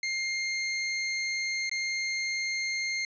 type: tone with dropouts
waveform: sawtooth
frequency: 2117 Hz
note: C7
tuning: 20 cents sharp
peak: -25 dBFS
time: 0.03-3.05 s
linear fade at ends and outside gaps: 2 ms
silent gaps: 1.695-1.714 s
effects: resampled to 16000 Hz